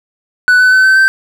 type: tone with pitch steps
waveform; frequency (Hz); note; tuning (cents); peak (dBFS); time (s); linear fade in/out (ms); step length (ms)
triangle; 1488 / 1504.4 / 1521 / 1537.8 / 1554.8; F#6 / F#6 / F#6 / G6 / G6; +9 / +28 / +47 / -34 / -15; -3; 0.48-1.08; 0; 120
effects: none